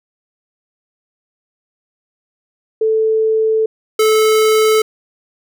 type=tone pair in turn; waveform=sine / square; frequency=440 / 434.9 Hz; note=A4 / A4; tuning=0 / -20 cents; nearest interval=unison; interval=20 cents; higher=first; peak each=-11 / -10 dBFS; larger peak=second; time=2.81-3.66 / 3.99-4.82 s; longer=first; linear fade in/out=5 ms; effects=none